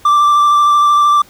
triangle tone with vibrato, 1174.7 Hz, D6, in tune, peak -5 dBFS, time 0.05-1.22 s, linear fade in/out 5 ms, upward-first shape square, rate 13 Hz, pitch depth 11 cents each way, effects pink hiss -44 dBFS RMS until 1.29 s

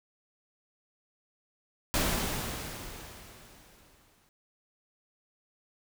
pink noise with exponential decay, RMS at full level -27 dBFS, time 1.94-4.29 s, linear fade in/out 0 ms, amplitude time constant 510 ms, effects none

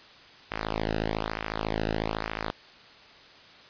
sawtooth tone with flanger, 54 Hz, A1, 32 cents flat, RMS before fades -31 dBFS, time 0.51-2.51 s, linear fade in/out 5 ms, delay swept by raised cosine 0.23 to 0.91 ms, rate 1.1 Hz, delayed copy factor -0.95, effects white hiss -51 dBFS RMS until 3.69 s + resampled to 11025 Hz

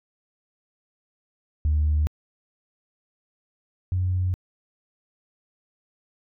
sine tone pair in turn, 75.6 / 91.53 Hz, D#2 / F#2, -49 / -18 cents, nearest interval minor third, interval 331 cents, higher second, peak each -17 / -20 dBFS, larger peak first, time 1.65-2.07 / 3.92-4.34 s, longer neither, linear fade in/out 0 ms, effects tanh soft clip ceiling -15 dBFS

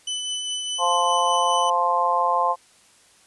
sawtooth tone with tremolo, 3002 Hz, F#7, 24 cents sharp, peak -21 dBFS, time 0.07-1.7 s, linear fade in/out 5 ms, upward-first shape triangle, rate 4.9 Hz, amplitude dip 35%
harmonic tone, 174.61 Hz, F3, in tune, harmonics 3 / 4 / 5 / 6, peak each -27 / -25 / -23 / -21 dBFS, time 0.78-2.56 s, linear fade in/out 50 ms
effects white hiss -55 dBFS RMS until 3.26 s + resampled to 24000 Hz

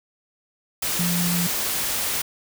sine tone in noise, 174.61 Hz, F3, in tune, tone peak -22 dBFS, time 0.99-1.47 s, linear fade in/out 5 ms, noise white, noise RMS -25 dBFS, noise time 0.82-2.22 s, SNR 0 dB, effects none

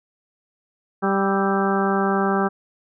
harmonic tone with a mistuned harmonic, 196 Hz, G3, in tune, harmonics 1 / 2 / 3 / 4 / 5 / 6 / 7 / 8, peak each -22 / -23 / -30 / -25 / -31 / -28 / -28 / -30 dBFS, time 1.02-2.49 s, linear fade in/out 20 ms, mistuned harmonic 7, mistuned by -60 cents, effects none

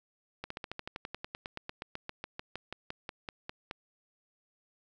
slowing click train, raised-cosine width 0.3 ms, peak -22 dBFS, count 27, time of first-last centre 0.44-3.711 s, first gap 64 ms, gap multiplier 1.05, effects none

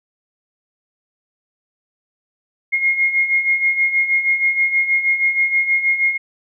sine beating tone pair, 2141 / 2147.3 Hz, C7 / C7, +39 / +44 cents, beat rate 6.3 Hz, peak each -21 / -15 dBFS, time 2.72-6.18 s, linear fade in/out 20 ms, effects none

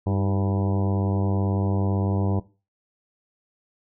harmonic tone with a mistuned harmonic, 98 Hz, G2, in tune, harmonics 1 / 2 / 3 / 4 / 5 / 6 / 7 / 8 / 9 / 10, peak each -22 / -28 / -32 / -34 / -36 / -38 / -39 / -40 / -41 / -42 dBFS, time 0.06-2.4 s, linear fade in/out 10 ms, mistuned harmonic 3, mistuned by +60 cents, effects noise-tail reverb RT60 0.3 s tail -17 dB re dry

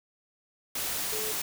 sine tone in noise, 431.8 Hz, A4, 33 cents flat, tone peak -36 dBFS, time 1.12-1.32 s, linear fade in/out 5 ms, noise white, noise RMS -32 dBFS, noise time 0.75-1.42 s, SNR -7 dB, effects none

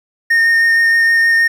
triangle tone with vibrato, 1835 Hz, A#6, 28 cents flat, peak -7 dBFS, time 0.3-1.48 s, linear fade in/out 10 ms, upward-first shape sine, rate 6.4 Hz, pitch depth 11 cents each way, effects 8-bit

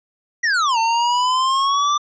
square exponential two-way sweep, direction down then up, 1962 to 896 to 1186 Hz, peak -16 dBFS, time 0.43-1.98 s, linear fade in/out 10 ms, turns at 0.78 s, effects resampled to 16000 Hz

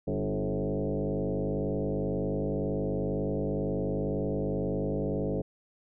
sine tone with frequency modulation, 127.2 Hz, C3, 48 cents flat, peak -27 dBFS, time 0.07-5.42 s, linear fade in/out 10 ms, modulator 102 Hz, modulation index 4.4, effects none

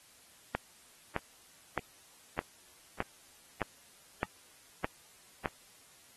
click train, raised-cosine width 0.5 ms, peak -16 dBFS, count 9, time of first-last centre 0.55-5.458 s, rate 1.63 Hz, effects white hiss -60 dBFS RMS until 6.16 s + AAC 32 kbps

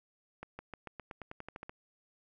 accelerating click train, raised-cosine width 0.5 ms, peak -28 dBFS, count 13, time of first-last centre 0.43-1.695 s, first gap 160 ms, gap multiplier 0.92, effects none

